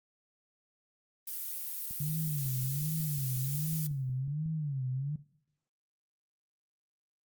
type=noise; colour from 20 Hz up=violet; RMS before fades=-38 dBFS; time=1.27-3.87 s; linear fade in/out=5 ms
type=click train; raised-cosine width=5 ms; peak=-37 dBFS; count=15; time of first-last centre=1.91-4.46 s; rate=5.49 Hz
type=tone with vibrato; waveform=sine; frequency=143 Hz; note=D3; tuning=46 cents flat; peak=-31 dBFS; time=2-5.16 s; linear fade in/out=5 ms; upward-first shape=sine; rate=1.3 Hz; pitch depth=190 cents each way
effects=noise-tail reverb RT60 0.7 s tail -19 dB re dry + Opus 32 kbps